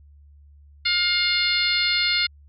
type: harmonic tone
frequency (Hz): 710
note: F5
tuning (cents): +28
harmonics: 2 / 3 / 4 / 5 / 6 / 7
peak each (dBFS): -29 / -24 / -29 / -26 / -23 / -32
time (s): 0.85-2.27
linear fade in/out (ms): 10
effects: added 72 Hz sine -47 dBFS peak until 2.48 s